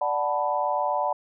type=chord; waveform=sine; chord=B minor seventh; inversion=first; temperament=equal; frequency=587.3 / 740 / 880 / 987.8 Hz; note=D5 / F#5 / A5 / B5; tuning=0 / 0 / 0 / 0 cents; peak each=-28 dBFS; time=0.01-1.13 s; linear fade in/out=5 ms; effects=none